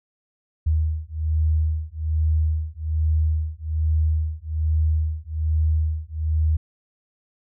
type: beating tone pair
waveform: sine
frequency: 77.78 / 78.98 Hz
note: D#2 / D#2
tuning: 0 / +26 cents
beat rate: 1.2 Hz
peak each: -22 dBFS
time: 0.66-6.57 s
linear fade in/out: 10 ms
effects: none